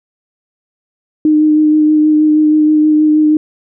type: tone with vibrato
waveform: sine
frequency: 305.9 Hz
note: D#4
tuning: 29 cents flat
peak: -6 dBFS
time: 1.25-3.37 s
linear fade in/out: 2 ms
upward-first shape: sine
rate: 6.3 Hz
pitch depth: 14 cents each way
effects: none

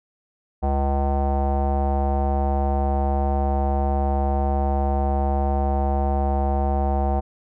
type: tone with low-pass filter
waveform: square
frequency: 69.3 Hz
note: C#2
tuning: in tune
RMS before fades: -21 dBFS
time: 0.62-7.21 s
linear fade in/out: 20 ms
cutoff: 760 Hz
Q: 5.8
effects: none

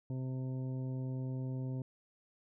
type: harmonic tone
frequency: 129.9 Hz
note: C3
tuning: 12 cents flat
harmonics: 1 / 2 / 3 / 4 / 5 / 7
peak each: -36 / -43 / -51 / -53 / -58 / -62 dBFS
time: 0.1-1.82 s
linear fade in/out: 2 ms
effects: none

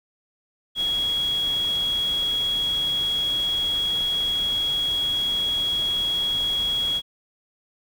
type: tone in noise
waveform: sine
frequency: 3322 Hz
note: G#7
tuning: in tune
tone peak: -21 dBFS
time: 0.75-7.02 s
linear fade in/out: 50 ms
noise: pink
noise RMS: -38 dBFS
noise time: 0.75-7.02 s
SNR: +14 dB
effects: none

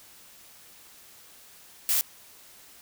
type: noise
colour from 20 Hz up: blue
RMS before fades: -24 dBFS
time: 1.89-2.01 s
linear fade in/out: 0 ms
effects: white hiss -52 dBFS RMS until 2.81 s

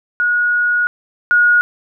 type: tone pair in turn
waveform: sine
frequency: 1450 / 1444.4 Hz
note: F#6 / F#6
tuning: -35 / -42 cents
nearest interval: unison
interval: 7 cents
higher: first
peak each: -12 / -8 dBFS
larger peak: second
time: 0.2-0.87 / 1.31-1.61 s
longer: first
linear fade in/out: 0 ms
effects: none

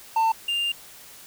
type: tone pair in turn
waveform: triangle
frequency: 896 / 2800 Hz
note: A5 / F7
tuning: +31 / +4 cents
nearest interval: octave + minor sixth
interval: 1973 cents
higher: second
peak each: -16 / -21 dBFS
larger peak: first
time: 0.16-0.32 / 0.48-0.72 s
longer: second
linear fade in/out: 5 ms
effects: white hiss -46 dBFS RMS until 1.26 s

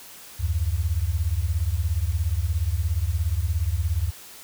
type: beating tone pair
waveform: sine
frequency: 73.42 / 90.42 Hz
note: D2 / F#2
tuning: 0 / -39 cents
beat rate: 17 Hz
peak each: -24 dBFS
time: 0.39-4.11 s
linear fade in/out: 20 ms
effects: white hiss -44 dBFS RMS until 4.43 s

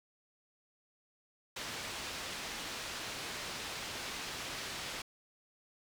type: low-pass noise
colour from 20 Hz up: white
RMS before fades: -42 dBFS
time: 1.56-5.02 s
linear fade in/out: 5 ms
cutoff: 4700 Hz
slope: 12 dB/octave
effects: none

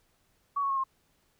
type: tone with pitch steps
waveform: sine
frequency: 1128 / 1107.3 / 1087.1 / 1067.2 Hz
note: C#6 / C#6 / C#6 / C6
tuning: +30 / -2 / -34 / +34 cents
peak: -26 dBFS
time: 0.56-0.84 s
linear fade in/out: 10 ms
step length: 70 ms
effects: pink hiss -70 dBFS RMS until 1.39 s

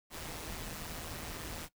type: noise with amplitude modulation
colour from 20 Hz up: pink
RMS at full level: -40 dBFS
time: 0.1-1.69 s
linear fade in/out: 50 ms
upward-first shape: sine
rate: 161 Hz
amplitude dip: 60%
effects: noise-tail reverb RT60 0.1 s tail -17 dB re dry

